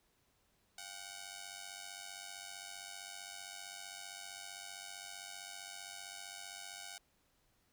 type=ring-modulated tone; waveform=5% pulse; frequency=746 Hz; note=F#5; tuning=14 cents sharp; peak=-32 dBFS; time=0.78-6.98 s; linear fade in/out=2 ms; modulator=47.7 Hz; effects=pink hiss -75 dBFS RMS until 7.72 s